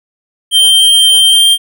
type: tone with pitch glide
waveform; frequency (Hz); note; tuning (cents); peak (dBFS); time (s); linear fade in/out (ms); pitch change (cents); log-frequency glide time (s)
square; 3151 to 3178; G7 to G7; +8 to +23; -5; 0.51-1.58; 50; +15; 1.32-1.45
effects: none